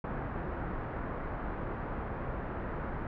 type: low-pass noise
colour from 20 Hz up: pink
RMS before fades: -37 dBFS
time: 0.04-3.07 s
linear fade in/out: 2 ms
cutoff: 1600 Hz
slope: 24 dB/octave
effects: none